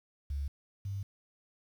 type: tone pair in turn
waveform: sine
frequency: 70.3 / 98.79 Hz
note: C#2 / G2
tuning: +25 / +14 cents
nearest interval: tritone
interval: 589 cents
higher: second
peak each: -32 / -34 dBFS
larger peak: first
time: 0.3-0.48 / 0.85-1.03 s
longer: neither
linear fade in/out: 5 ms
effects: 10-bit